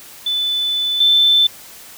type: tone pair in turn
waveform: sine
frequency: 3500 / 3532 Hz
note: A7 / A7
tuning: -10 / +6 cents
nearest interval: unison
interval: 16 cents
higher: second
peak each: -16 / -9 dBFS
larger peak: second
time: 0.26-1 / 1-1.47 s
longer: first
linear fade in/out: 5 ms
effects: white hiss -39 dBFS RMS until 1.97 s